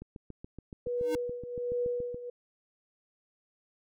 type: click train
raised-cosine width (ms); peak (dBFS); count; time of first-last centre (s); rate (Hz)
3; -30; 16; 0.02-2.145; 7.06
type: tone with tremolo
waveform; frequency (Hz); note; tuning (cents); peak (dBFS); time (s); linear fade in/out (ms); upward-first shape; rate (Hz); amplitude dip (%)
sine; 486.7; B4; -25; -27; 0.86-2.3; 5; triangle; 1.3; 80
type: tone with exponential growth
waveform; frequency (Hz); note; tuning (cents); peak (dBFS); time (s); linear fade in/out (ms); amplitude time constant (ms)
square; 307.8; D#4; -19; -29; 0.97-1.15; 1; 37
effects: none